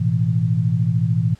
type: chord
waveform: sine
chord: A suspended second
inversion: none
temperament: equal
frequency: 110 / 123.47 / 164.81 Hz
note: A2 / B2 / E3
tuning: 0 / 0 / 0 cents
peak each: -20 dBFS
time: 0-1.35 s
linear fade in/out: 10 ms
effects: pink hiss -53 dBFS RMS until 1.39 s + low-pass 8000 Hz 12 dB/octave